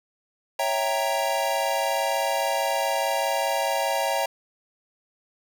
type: chord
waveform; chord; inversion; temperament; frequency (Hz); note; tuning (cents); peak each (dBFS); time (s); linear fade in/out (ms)
square; C# diminished seventh; none; equal; 554.4 / 659.3 / 784 / 932.3; C#5 / E5 / G5 / Bb5; 0 / 0 / 0 / 0; -29; 0.59-4.26; 5
effects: none